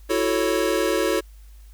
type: chord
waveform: square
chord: F# minor seventh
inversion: third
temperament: equal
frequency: 329.6 / 370 / 440 / 554.4 Hz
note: E4 / F#4 / A4 / C#5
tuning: 0 / 0 / 0 / 0 cents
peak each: -26 dBFS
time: 0.09-1.21 s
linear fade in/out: 20 ms
effects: added 51 Hz sine -42 dBFS peak until 1.73 s + white hiss -59 dBFS RMS until 1.73 s